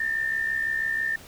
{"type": "tone with amplitude modulation", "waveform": "sine", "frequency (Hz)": 1798, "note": "A6", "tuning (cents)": 37, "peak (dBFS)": -21, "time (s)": [0, 1.16], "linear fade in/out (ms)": 5, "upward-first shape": "sine", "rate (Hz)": 66.1, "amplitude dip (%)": 60, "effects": ["pink hiss -47 dBFS RMS until 1.27 s"]}